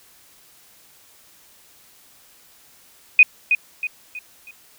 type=tone with echo; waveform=sine; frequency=2489 Hz; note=D#7; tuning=in tune; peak=-5 dBFS; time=3.19-3.23 s; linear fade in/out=2 ms; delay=320 ms; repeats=4; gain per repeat=-8 dB; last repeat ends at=4.51 s; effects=white hiss -52 dBFS RMS until 4.78 s